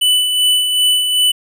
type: tone with tremolo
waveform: square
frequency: 2985 Hz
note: F#7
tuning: 15 cents sharp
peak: -10 dBFS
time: 0.01-1.32 s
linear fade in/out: 10 ms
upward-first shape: sine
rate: 2.6 Hz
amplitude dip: 45%
effects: none